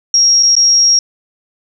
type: tone with dropouts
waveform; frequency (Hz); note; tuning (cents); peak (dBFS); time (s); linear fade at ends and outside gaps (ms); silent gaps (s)
sine; 5600; F8; +4; -6; 0.14-0.99; 2; 0.427-0.431 / 0.553-0.565
effects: none